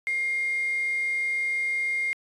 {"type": "tone with quantisation", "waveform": "sine", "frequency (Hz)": 2123, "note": "C7", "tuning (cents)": 25, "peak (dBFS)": -24, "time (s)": [0.07, 2.13], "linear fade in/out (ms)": 0, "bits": 7, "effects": ["resampled to 24000 Hz"]}